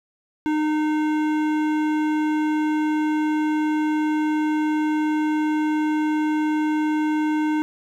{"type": "tone with hard clipping", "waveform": "sine", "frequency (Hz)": 306.2, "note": "D#4", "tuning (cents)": -28, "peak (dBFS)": -21, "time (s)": [0.46, 7.62], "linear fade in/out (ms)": 0, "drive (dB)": 14, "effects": []}